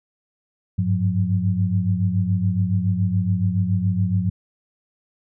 sine tone cluster, 96.9 / 104 / 180.1 Hz, G2 / G#2 / F#3, -20 / +3 / -46 cents, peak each -22 dBFS, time 0.78-4.3 s, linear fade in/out 10 ms, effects none

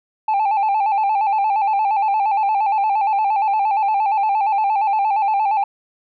sine tone with vibrato, 830.6 Hz, G#5, in tune, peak -12 dBFS, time 0.28-5.64 s, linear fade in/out 5 ms, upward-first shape square, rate 8.6 Hz, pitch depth 77 cents each way, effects tanh soft clip ceiling -14 dBFS

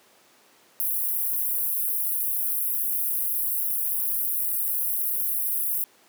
pink high-pass noise, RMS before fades -26 dBFS, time 0.8-5.84 s, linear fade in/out 0 ms, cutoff 11000 Hz, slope 48 dB/octave, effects pink hiss -57 dBFS RMS until 6.08 s + high-pass 300 Hz 12 dB/octave

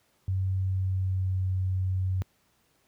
sine tone with pitch glide, 94.7 to 93.45 Hz, F#2 to F#2, +41 to +18 cents, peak -24 dBFS, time 0.28-2.22 s, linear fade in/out 0 ms, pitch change -23 cents, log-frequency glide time 0.56-1.49 s, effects pink hiss -68 dBFS RMS until 2.87 s + high-pass 60 Hz 12 dB/octave

